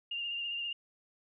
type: tone with vibrato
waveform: sine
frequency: 2807 Hz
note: F7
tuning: 8 cents sharp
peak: -34 dBFS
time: 0.11-0.73 s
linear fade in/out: 5 ms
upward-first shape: triangle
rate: 15 Hz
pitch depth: 33 cents each way
effects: none